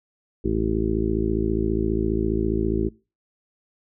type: harmonic tone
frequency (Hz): 54.8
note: A1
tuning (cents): -6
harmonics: 1 / 2 / 3 / 4 / 5 / 6 / 7 / 8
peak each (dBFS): -27 / -30 / -32 / -28 / -36 / -26 / -26 / -36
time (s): 0.44-2.89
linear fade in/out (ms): 10
effects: noise-tail reverb RT60 0.3 s tail -22 dB re dry